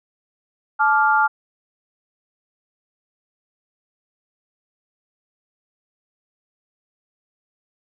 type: chord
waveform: sine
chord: D minor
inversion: second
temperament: equal with one note detuned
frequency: 865.9 / 1174.7 / 1396.9 Hz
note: A5 / D6 / F6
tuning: -28 / 0 / 0 cents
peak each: -17 / -22 / -17 dBFS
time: 0.79-1.28 s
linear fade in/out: 20 ms
effects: none